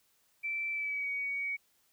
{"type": "tone with pitch glide", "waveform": "sine", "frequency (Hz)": [2332, 2249], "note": ["D7", "C#7"], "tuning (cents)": [-13, 24], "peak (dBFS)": -32, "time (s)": [0.43, 1.57], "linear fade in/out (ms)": 20, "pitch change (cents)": -63, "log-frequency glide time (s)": [0.71, 1.1], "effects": ["white hiss -71 dBFS RMS until 1.92 s"]}